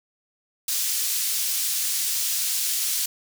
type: high-pass noise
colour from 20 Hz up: pink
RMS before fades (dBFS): -25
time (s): 0.68-3.06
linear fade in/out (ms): 5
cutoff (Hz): 5000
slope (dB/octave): 12
effects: none